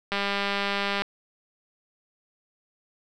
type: click train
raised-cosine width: 0.3 ms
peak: -11 dBFS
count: 181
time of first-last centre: 0.12-1.02 s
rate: 200 Hz
effects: none